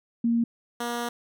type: tone pair in turn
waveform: sine / 10% pulse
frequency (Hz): 233.1 / 238.3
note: A#3 / A#3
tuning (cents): 0 / +38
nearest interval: unison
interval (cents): 38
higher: second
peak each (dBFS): -20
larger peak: neither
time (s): 0.24-0.44 / 0.8-1.09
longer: second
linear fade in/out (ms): 5
effects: none